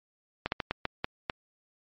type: slowing click train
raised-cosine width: 0.3 ms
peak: -12 dBFS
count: 7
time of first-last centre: 0.46-1.298 s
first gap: 61 ms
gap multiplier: 1.33
effects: low-pass 4000 Hz 12 dB/octave + MP3 32 kbps